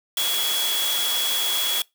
sine tone in noise, 3355 Hz, G#7, 17 cents sharp, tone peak -23 dBFS, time 0.17-1.82 s, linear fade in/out 2 ms, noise white, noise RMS -26 dBFS, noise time 0.17-1.82 s, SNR 0 dB, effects noise-tail reverb RT60 0.2 s tail -23 dB re dry + high-pass 400 Hz 12 dB/octave

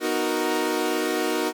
sawtooth chord, B major seventh, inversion none, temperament equal with one note detuned, 246.9 / 311.1 / 368.9 / 466.2 Hz, B3 / D#4 / F#4 / A#4, 0 / 0 / -5 / 0 cents, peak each -29 / -23 / -23 / -24 dBFS, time 0-1.53 s, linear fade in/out 50 ms, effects none

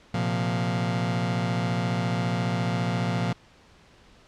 sawtooth chord, Bb suspended second, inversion none, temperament just, 116.54 / 131.11 / 174.81 Hz, Bb2 / C3 / F3, 0 / +4 / +2 cents, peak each -23 / -28 / -23 dBFS, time 0.14-3.33 s, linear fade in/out 5 ms, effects pink hiss -55 dBFS RMS until 4.27 s + low-pass 5000 Hz 12 dB/octave

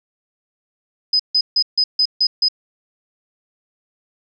sine tone bursts, 5020 Hz, D#8, 15 cents sharp, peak -12 dBFS, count 7, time 1.13-2.485 s, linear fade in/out 5 ms, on 65 ms, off 150 ms, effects none

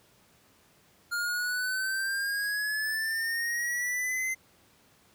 square exponential sweep, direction up, 1406 to 2074 Hz, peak -29 dBFS, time 1.11-4.35 s, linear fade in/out 20 ms, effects pink hiss -62 dBFS RMS until 5.14 s + high-pass 80 Hz 12 dB/octave

